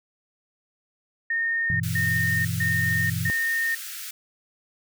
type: tone bursts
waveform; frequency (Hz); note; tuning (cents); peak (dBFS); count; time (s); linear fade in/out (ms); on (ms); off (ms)
sine; 1834; A#6; -29; -22; 4; 1.3-3.75; 5; 500; 150
type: chord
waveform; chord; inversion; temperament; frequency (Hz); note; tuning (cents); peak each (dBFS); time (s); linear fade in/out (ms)
sine; E minor; first; equal with one note detuned; 98 / 121.77 / 164.81; G2 / B2 / E3; 0 / -24 / 0; -29; 1.7-3.3; 0
type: high-pass noise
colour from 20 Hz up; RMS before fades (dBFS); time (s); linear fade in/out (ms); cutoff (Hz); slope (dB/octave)
white; -36; 1.83-4.11; 5; 1300; 96
effects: none